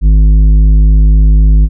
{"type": "tone with tanh clipping", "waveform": "triangle", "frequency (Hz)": 51.91, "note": "G#1", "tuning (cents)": 0, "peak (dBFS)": -4, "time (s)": [0.01, 1.69], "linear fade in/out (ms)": 50, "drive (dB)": 13, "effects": []}